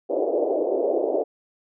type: band-pass noise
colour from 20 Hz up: white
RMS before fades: -23 dBFS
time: 0.09-1.24 s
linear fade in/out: 20 ms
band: 320 to 640 Hz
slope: 48 dB/octave
effects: none